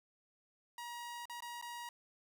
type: tone with dropouts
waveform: sawtooth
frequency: 953 Hz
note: A#5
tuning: 38 cents sharp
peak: -40 dBFS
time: 0.78-1.89 s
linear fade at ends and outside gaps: 2 ms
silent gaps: 1.255-1.297 / 1.405-1.422 / 1.614-1.624 s
effects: none